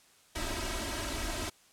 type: noise with comb filter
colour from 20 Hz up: pink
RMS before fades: -35 dBFS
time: 0.35-1.5 s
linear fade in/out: 10 ms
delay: 3.1 ms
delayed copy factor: +0.9
effects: white hiss -62 dBFS RMS until 1.72 s + low-pass 10000 Hz 12 dB/octave